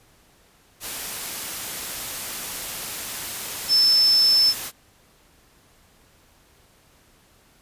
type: tone in noise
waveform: sine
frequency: 5274 Hz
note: E8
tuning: in tune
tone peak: -14 dBFS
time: 3.68-4.54 s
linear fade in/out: 50 ms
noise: white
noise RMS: -31 dBFS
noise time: 0.8-4.72 s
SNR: +14 dB
effects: pink hiss -57 dBFS RMS until 7.61 s + resampled to 32000 Hz